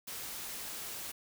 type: noise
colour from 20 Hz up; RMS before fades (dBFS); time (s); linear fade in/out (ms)
white; -42; 0.07-1.12; 10
effects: none